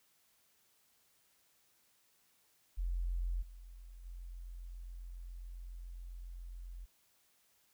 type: tone with level steps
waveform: sine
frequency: 43.65 Hz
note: F1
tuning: in tune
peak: -33 / -49 / -44 dBFS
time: 2.77-6.86 s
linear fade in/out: 20 ms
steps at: 3.41 / 4.04 s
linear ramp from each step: 20 ms
effects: white hiss -72 dBFS RMS until 7.73 s